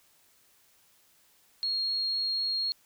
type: tone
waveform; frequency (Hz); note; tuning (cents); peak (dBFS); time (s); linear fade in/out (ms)
sine; 4276; C8; +37; -27; 1.63-2.72; 0
effects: white hiss -64 dBFS RMS until 2.85 s